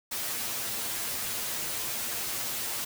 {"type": "noise with comb filter", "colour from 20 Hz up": "white", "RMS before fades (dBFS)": -33, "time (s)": [0.11, 2.85], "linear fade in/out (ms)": 10, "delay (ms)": 8.7, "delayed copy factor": 0.7, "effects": []}